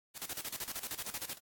white noise with tremolo, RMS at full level -39 dBFS, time 0.14-1.39 s, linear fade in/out 50 ms, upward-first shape square, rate 13 Hz, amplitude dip 80%, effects AAC 64 kbps

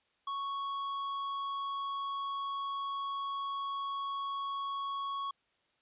sine tone with tanh clipping, 1108.7 Hz, C#6, in tune, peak -36 dBFS, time 0.27-5.31 s, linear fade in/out 5 ms, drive 11 dB, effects white hiss -74 dBFS RMS until 5.81 s + resampled to 8000 Hz

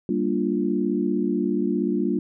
sine chord, G minor seventh, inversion none, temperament equal, 196 / 233.1 / 293.7 / 349.2 Hz, G3 / Bb3 / D4 / F4, 0 / 0 / 0 / 0 cents, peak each -26 dBFS, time 0.09-2.19 s, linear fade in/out 2 ms, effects none

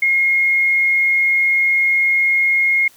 sine tone, 2148 Hz, C7, 45 cents sharp, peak -12 dBFS, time 0.02-2.88 s, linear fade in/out 5 ms, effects white hiss -49 dBFS RMS until 2.96 s

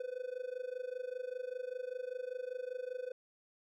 triangle tone with amplitude modulation, 503 Hz, B4, 32 cents sharp, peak -33 dBFS, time 0-3.12 s, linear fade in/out 5 ms, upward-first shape sine, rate 25.1 Hz, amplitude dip 90%, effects none

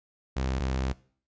sawtooth tone pair in turn, 65.4 / 65.4 Hz, C2 / C2, 0 / 0 cents, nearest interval unison, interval 0 cents, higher neither, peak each -23 dBFS, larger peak neither, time 0.36-0.6 / 0.6-0.93 s, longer second, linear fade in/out 10 ms, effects noise-tail reverb RT60 0.5 s tail -21 dB re dry + resampled to 16000 Hz

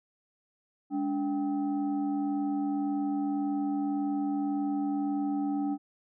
sine tone with frequency modulation, 288.4 Hz, D4, 31 cents flat, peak -27 dBFS, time 0.9-5.78 s, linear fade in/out 50 ms, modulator 495 Hz, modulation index 0.6, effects none

